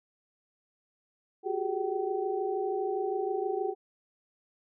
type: tone cluster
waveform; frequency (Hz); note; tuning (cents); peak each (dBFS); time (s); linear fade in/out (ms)
sine; 363.7 / 389.8 / 416.3 / 766; F#4 / G4 / G#4 / G5; -30 / -10 / +4 / -40; -34 / -34 / -33 / -35; 1.43-3.75; 50
effects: none